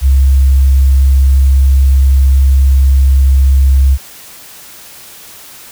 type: tone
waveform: sine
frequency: 67.4 Hz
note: C#2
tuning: 48 cents flat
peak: -3 dBFS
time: 0.01-3.98 s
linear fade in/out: 50 ms
effects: tanh soft clip ceiling 0 dBFS + white hiss -34 dBFS RMS until 5.71 s